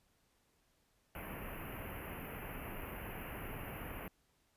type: band-stop noise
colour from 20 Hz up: pink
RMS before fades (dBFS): -45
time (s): 1.15-4.08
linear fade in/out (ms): 2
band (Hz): 2900 to 11000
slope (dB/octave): 96
effects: pink hiss -75 dBFS RMS until 4.56 s + resampled to 32000 Hz